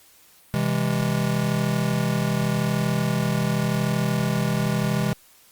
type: chord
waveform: square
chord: C augmented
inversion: none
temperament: just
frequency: 130.81 / 163.52 / 204.4 Hz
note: C3 / E3 / G#3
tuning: 0 / -14 / -27 cents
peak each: -26 dBFS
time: 0.54-5.13 s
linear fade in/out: 0 ms
effects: white hiss -54 dBFS RMS until 5.51 s + Opus 48 kbps